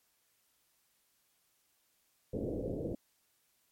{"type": "low-pass noise", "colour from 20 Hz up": "white", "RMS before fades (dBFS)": -37, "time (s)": [2.33, 2.95], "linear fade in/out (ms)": 5, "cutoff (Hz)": 550, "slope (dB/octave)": 48, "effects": ["white hiss -74 dBFS RMS until 3.71 s", "MP3 64 kbps"]}